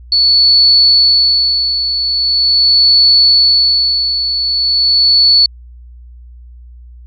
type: tone with tremolo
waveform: sine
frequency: 4435 Hz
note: C#8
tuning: in tune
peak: -4 dBFS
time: 0.12-5.46 s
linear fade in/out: 2 ms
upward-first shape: sine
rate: 0.42 Hz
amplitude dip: 60%
effects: added 60 Hz sine -32 dBFS peak until 7.06 s + MP3 64 kbps